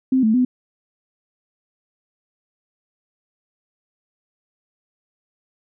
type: tone with pitch steps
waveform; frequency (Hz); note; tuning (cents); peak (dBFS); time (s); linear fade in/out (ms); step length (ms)
sine; 260.8 / 219.2 / 251.6; C4 / A3 / B3; -5 / -6 / +32; -13; 0.12-0.45; 5; 110
effects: none